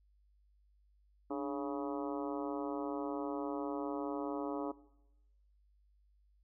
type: harmonic tone with a mistuned harmonic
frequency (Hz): 139.4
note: C#3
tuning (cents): +10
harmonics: 2 / 3 / 4 / 5 / 6 / 7 / 8 / 9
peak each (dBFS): -38 / -42 / -44 / -46 / -48 / -49 / -50 / -51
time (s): 1.3-4.72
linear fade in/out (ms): 10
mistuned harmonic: 2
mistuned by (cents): +90
effects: noise-tail reverb RT60 0.9 s tail -19 dB re dry + added 50 Hz sine -66 dBFS peak until 6.43 s